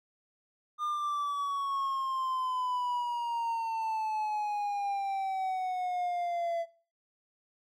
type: exponential sweep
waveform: triangle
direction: down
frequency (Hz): 1213 to 670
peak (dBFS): -28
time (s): 0.78-6.66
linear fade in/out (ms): 50
effects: noise-tail reverb RT60 0.4 s tail -19 dB re dry